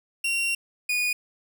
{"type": "tone pair in turn", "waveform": "40% pulse", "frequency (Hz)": [2750, 2461], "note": ["F7", "D#7"], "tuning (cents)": [-27, -20], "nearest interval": "major second", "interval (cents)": 193, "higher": "first", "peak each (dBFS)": -22, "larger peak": "neither", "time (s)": [[0.24, 0.55], [0.89, 1.13]], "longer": "first", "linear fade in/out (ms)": 5, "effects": []}